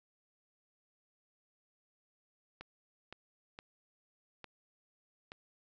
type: clicks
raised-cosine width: 0.3 ms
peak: -30 dBFS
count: 5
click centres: 2.61 / 3.126 / 3.589 / 4.443 / 5.319 s
effects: resampled to 16000 Hz